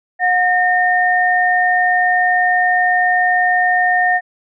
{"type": "tone pair together", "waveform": "sine", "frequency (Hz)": [725, 1827], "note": ["F#5", "A#6"], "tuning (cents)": [-35, -35], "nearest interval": "octave + major third", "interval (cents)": 1600, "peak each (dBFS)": -14, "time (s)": [0.19, 4.21], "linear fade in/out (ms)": 50, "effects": []}